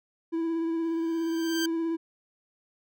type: tone with vibrato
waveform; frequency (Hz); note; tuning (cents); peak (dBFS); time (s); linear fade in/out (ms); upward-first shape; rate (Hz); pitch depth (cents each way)
triangle; 329.6; E4; 0; -24; 0.32-1.97; 20; triangle; 17; 26
type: tone with exponential growth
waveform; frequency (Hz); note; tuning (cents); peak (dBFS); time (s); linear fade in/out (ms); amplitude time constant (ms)
15% pulse; 1571; G6; +3; -21; 0.83-1.66; 5; 180
effects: none